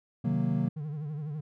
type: chord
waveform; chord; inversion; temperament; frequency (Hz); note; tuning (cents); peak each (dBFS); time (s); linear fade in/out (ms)
triangle; C half-diminished seventh; none; equal; 130.81 / 155.56 / 185 / 233.1; C3 / Eb3 / Gb3 / Bb3; 0 / 0 / 0 / 0; -29; 0.24-0.69; 10
type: tone with vibrato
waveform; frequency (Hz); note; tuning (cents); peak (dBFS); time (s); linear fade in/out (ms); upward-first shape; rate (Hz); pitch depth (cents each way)
triangle; 149.9; D3; +36; -31; 0.76-1.41; 10; triangle; 12; 110
effects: none